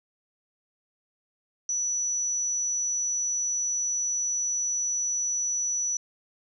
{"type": "tone", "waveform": "sine", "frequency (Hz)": 5920, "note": "F#8", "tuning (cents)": 0, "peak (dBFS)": -25, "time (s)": [1.69, 5.97], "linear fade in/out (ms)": 2, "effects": []}